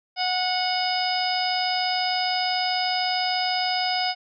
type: harmonic tone with a mistuned harmonic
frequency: 734 Hz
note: F#5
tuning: 14 cents flat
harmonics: 1 / 2 / 3 / 4 / 5 / 6 / 7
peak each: -25 / -34 / -31 / -32 / -35 / -38 / -27 dBFS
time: 0.16-4.15 s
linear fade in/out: 50 ms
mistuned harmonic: 7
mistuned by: -46 cents
effects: none